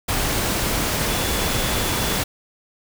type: tone in noise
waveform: sine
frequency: 3441 Hz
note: A7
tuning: 39 cents flat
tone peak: -33 dBFS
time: 1.1-2.19 s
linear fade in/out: 10 ms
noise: pink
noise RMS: -22 dBFS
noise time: 0.08-2.24 s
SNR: -14 dB
effects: none